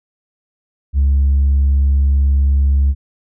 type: tone with tanh clipping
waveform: triangle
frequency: 69.3 Hz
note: C#2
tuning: in tune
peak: -10 dBFS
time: 0.93-2.95 s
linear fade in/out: 50 ms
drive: 6 dB
effects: none